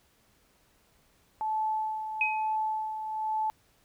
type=tone with tremolo; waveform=sine; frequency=869 Hz; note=A5; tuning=22 cents flat; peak=-26 dBFS; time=1.41-3.5 s; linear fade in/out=0 ms; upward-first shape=sine; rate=1.1 Hz; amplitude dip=55%
type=tone with exponential decay; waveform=sine; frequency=2523 Hz; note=D#7; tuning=23 cents sharp; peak=-21 dBFS; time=2.21-2.56 s; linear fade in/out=2 ms; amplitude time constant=75 ms
effects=pink hiss -66 dBFS RMS until 3.84 s